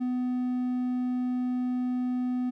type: tone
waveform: triangle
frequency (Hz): 250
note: B3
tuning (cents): +21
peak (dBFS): -24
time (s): 0-2.51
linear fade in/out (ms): 20
effects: none